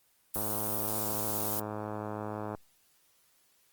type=noise; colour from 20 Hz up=violet; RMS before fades=-33 dBFS; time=0.34-1.6 s; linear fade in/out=5 ms
type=click train; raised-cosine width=1 ms; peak=-23 dBFS; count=233; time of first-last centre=0.36-2.549 s; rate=106 Hz
effects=white hiss -68 dBFS RMS until 3.72 s + Opus 24 kbps